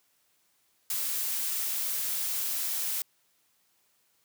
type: noise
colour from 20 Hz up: blue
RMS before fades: -31 dBFS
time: 0.9-3.02 s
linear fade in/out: 2 ms
effects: white hiss -70 dBFS RMS until 4.24 s + high-pass 80 Hz 12 dB/octave